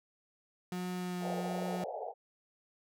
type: tone with vibrato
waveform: 35% pulse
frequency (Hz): 179.9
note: F#3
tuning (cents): -48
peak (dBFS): -34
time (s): 0.72-1.84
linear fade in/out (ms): 2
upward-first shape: sine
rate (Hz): 1.3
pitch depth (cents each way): 12
type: band-pass noise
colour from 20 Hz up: white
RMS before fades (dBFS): -40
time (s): 1.2-2.14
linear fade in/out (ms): 50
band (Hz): 430 to 820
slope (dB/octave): 96
effects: none